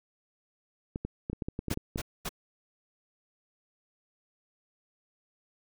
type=clicks; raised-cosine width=3 ms; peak=-20 dBFS; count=11; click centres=0.959 / 1.05 / 1.299 / 1.331 / 1.422 / 1.485 / 1.591 / 1.683 / 1.714 / 1.774 / 1.959 s
type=noise bursts; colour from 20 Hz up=pink; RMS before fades=-34 dBFS; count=3; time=1.7-2.292 s; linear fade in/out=10 ms; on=44 ms; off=230 ms
effects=none